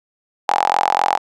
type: tone with high-pass filter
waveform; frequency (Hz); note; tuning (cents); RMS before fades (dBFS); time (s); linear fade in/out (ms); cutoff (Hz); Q
sawtooth; 43.93; F1; +11; -17; 0.48-1.18; 10; 820; 9.7
effects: low-pass 7000 Hz 12 dB/octave